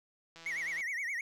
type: click train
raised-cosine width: 0.2 ms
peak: -34 dBFS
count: 75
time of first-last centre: 0.36-0.808 s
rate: 165 Hz
type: tone with vibrato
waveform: triangle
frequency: 2039 Hz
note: C7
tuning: 45 cents flat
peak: -32 dBFS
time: 0.46-1.21 s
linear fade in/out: 2 ms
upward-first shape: sine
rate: 9.6 Hz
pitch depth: 180 cents each way
effects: none